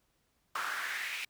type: noise with high-pass filter sweep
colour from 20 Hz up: brown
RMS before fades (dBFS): -37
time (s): 0.55-1.25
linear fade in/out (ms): 5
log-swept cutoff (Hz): 1200 to 2500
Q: 3.8
effects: pink hiss -75 dBFS RMS until 1.29 s